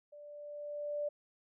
sine tone with level ramp, 587.3 Hz, D5, in tune, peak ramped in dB -50 to -32 dBFS, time 0.12-1.09 s, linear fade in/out 10 ms, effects none

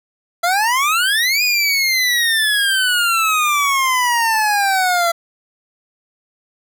25% pulse exponential two-way sweep, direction up then down, 671 to 2489 to 671 Hz, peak -10 dBFS, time 0.43-5.12 s, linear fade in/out 10 ms, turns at 1.43 s, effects none

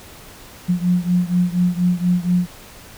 sine beating tone pair, 176.7 / 180.9 Hz, F3 / F#3, +21 / -39 cents, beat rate 4.2 Hz, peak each -17 / -19 dBFS, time 0.68-2.47 s, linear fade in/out 20 ms, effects pink hiss -41 dBFS RMS until 2.97 s

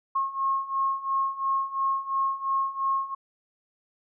sine beating tone pair, 1081 / 1083.9 Hz, C#6 / C#6, -44 / -39 cents, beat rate 2.9 Hz, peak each -29 / -26 dBFS, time 0.15-3.15 s, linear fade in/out 10 ms, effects none

